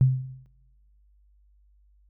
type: tone with exponential decay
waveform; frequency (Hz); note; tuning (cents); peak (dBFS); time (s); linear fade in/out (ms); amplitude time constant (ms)
sine; 130.4; C3; -5; -12; 0.01-0.46; 0; 97
effects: noise-tail reverb RT60 1.0 s tail -19 dB re dry + added 50 Hz sine -57 dBFS peak until 2.09 s